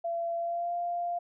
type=tone with pitch glide; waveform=sine; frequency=678 to 696.3 Hz; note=E5 to F5; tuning=+49 to -5 cents; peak=-29 dBFS; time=0.04-1.19 s; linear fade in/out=10 ms; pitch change=+46 cents; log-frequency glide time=0.36-0.74 s; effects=none